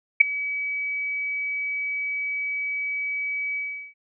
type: tone with ADSR envelope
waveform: sine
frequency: 2280 Hz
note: C#7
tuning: 48 cents sharp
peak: -5 dBFS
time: 0.2-3.94 s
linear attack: 11 ms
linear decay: 7 ms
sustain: -20 dB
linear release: 380 ms
effects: none